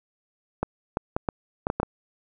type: clicks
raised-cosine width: 1 ms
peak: -10 dBFS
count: 8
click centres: 0.63 / 0.971 / 1.165 / 1.288 / 1.669 / 1.701 / 1.8 / 1.831 s
effects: none